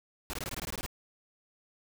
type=noise bursts; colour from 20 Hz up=pink; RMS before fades=-37 dBFS; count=11; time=0.3-0.863 s; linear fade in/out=0 ms; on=33 ms; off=20 ms; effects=none